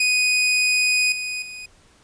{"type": "tone with level steps", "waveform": "sawtooth", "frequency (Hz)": 2489, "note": "D#7", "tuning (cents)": 0, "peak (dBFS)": [-13, -22, -30], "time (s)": [0, 1.66], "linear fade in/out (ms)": 5, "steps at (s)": [1.12, 1.42], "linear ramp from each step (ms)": 2, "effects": ["pink hiss -55 dBFS RMS until 2.03 s", "resampled to 22050 Hz"]}